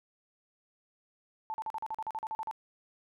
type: tone bursts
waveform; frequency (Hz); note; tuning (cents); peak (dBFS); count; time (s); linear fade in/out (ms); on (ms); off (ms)
sine; 880; A5; 0; -33; 13; 1.5-2.512; 0; 40; 41
effects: none